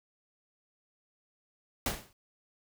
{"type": "noise with exponential decay", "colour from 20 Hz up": "pink", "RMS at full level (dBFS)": -28, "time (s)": [1.86, 2.13], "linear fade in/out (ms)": 2, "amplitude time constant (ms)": 57, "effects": []}